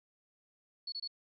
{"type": "tone bursts", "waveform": "sine", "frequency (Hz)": 4400, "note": "C#8", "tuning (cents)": -14, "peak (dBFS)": -37, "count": 3, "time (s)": [0.87, 1.076], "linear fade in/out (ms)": 5, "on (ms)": 52, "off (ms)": 25, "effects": []}